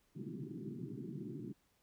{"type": "band-pass noise", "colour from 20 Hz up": "pink", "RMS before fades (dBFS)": -45, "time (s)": [0.15, 1.53], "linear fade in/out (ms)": 20, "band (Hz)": [120, 390], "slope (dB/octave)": 96, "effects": ["pink hiss -75 dBFS RMS until 1.82 s"]}